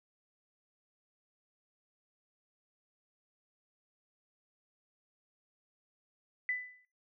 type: tone with exponential decay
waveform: sine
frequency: 1996 Hz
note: B6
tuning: 18 cents sharp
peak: -28 dBFS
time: 6.49-6.85 s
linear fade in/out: 1 ms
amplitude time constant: 77 ms
effects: noise-tail reverb RT60 0.4 s tail -25 dB re dry

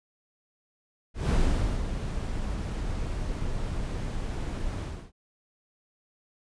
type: noise with ADSR envelope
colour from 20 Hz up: brown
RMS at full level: -22 dBFS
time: 1.14-5.12 s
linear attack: 170 ms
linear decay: 500 ms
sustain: -9 dB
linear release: 290 ms
effects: resampled to 22050 Hz

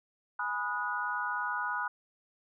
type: chord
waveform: sine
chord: G# minor seventh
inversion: none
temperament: equal with one note detuned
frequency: 830.6 / 987.8 / 1244.5 / 1458.8 Hz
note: G#5 / B5 / D#6 / F#6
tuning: 0 / 0 / 0 / -25 cents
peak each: -40 / -36 / -37 / -34 dBFS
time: 0.39-1.88 s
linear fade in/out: 5 ms
effects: none

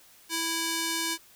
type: tone with band-pass filter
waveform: square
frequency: 329.5 Hz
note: E4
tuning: 1 cent flat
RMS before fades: -30 dBFS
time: 0.29-1.18 s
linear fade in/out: 50 ms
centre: 6900 Hz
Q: 0.51
effects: white hiss -56 dBFS RMS until 1.35 s

